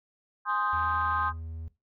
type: chord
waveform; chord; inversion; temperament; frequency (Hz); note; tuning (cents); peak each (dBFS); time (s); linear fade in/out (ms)
sine; Ab major seventh; none; equal; 830.6 / 1046.5 / 1244.5 / 1568; Ab5 / C6 / Eb6 / G6; 0 / 0 / 0 / 0; -34 / -29 / -29 / -32; 0.45-1.33; 50
type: tone with pitch glide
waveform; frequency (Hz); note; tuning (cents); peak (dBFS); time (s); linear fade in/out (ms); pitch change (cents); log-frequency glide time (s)
triangle; 83.2 to 80.97; E2 to E2; +17 to -30; -34; 0.73-1.68; 0; -47; 1-1.46
effects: noise-tail reverb RT60 0.2 s tail -17 dB re dry + tanh soft clip ceiling -17 dBFS